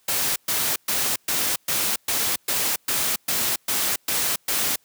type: noise bursts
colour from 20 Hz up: white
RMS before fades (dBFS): -23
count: 12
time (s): 0.08-4.76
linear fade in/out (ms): 5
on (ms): 280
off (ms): 120
effects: white hiss -62 dBFS RMS until 4.84 s + high-pass 80 Hz 12 dB/octave